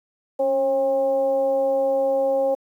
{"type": "tone with frequency modulation", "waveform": "sine", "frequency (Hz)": 540, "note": "C#5", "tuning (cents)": -45, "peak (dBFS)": -17, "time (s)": [0.39, 2.55], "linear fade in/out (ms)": 10, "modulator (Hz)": 265, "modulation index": 0.55, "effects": ["high-pass 300 Hz 12 dB/octave", "9-bit"]}